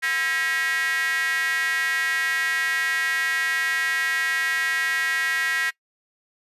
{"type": "tone with high-pass filter", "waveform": "square", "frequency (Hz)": 146.83, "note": "D3", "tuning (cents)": 0, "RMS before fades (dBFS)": -24, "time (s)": [0.02, 5.71], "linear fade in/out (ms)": 20, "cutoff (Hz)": 1800, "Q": 6.7, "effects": ["noise-tail reverb RT60 0.1 s tail -22 dB re dry", "resampled to 32000 Hz"]}